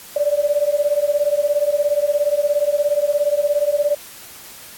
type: beating tone pair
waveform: sine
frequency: 575 / 592 Hz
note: D5 / D5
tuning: -37 / +14 cents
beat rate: 17 Hz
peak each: -18 dBFS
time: 0.16-3.95 s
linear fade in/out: 5 ms
effects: white hiss -39 dBFS RMS until 4.77 s + AAC 64 kbps